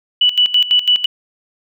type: tone with tremolo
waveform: sine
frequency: 2960 Hz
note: F#7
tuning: in tune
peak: -8 dBFS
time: 0.21-1.06 s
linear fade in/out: 5 ms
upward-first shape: square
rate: 6 Hz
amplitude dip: 80%
effects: none